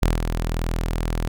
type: tone with ADSR envelope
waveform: sawtooth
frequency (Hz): 41.06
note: E1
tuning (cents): -6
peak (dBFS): -11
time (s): 0.02-1.28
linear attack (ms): 7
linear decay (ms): 160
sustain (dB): -7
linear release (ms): 5
effects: none